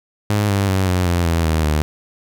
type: tone with pitch steps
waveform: sawtooth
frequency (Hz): 103.83 / 99.31 / 94.99 / 90.86 / 86.91 / 83.13 / 79.51 / 76.05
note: G#2 / G2 / F#2 / F#2 / F2 / E2 / D#2 / D#2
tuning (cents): 0 / +23 / +46 / -31 / -8 / +15 / +38 / -39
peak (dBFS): -11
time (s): 0.3-1.82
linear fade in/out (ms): 0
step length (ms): 190
effects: none